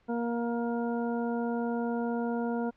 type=harmonic tone; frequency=235.4 Hz; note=A#3; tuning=17 cents sharp; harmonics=1 / 2 / 3 / 4 / 6; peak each=-30 / -34 / -38 / -41 / -44 dBFS; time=0.08-2.71 s; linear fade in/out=20 ms; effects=pink hiss -67 dBFS RMS until 2.76 s + low-pass 3000 Hz 12 dB/octave